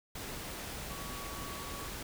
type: tone in noise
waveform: sine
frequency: 1130 Hz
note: C#6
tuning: 33 cents sharp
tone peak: -47 dBFS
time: 0.9-1.88 s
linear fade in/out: 5 ms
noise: pink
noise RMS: -42 dBFS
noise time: 0.15-2.03 s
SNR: -8 dB
effects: none